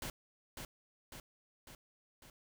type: noise with echo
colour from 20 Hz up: pink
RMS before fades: -42 dBFS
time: 0.02-0.1 s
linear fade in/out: 2 ms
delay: 550 ms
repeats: 4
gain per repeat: -4 dB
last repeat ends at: 2.3 s
effects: none